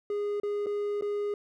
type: tone with dropouts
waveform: triangle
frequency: 411.5 Hz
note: G#4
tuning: 16 cents flat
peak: -26 dBFS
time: 0.1-1.34 s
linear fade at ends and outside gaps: 2 ms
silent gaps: 0.4-0.433 / 0.661-0.667 / 1.011-1.022 s
effects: none